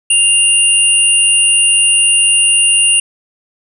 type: tone pair together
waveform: sine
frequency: 2794 / 9398 Hz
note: F7 / D9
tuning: 0 / 0 cents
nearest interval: octave + major sixth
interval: 2100 cents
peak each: -10 dBFS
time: 0.1-3 s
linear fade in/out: 5 ms
effects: none